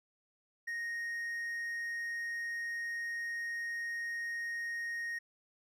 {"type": "tone", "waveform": "triangle", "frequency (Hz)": 1864.7, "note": "A#6", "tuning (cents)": 0, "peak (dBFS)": -34, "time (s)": [0.67, 5.19], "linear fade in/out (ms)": 10, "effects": []}